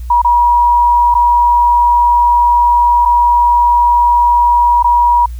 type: tone with dropouts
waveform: sine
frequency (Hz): 960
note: B5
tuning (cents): -49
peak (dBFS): -6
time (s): 0.1-5.26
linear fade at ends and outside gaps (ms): 5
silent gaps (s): 0.218-0.246 / 1.142-1.15 / 3.052-3.057 / 4.827-4.843
effects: added 60 Hz sine -21 dBFS peak until 5.39 s + white hiss -47 dBFS RMS until 5.39 s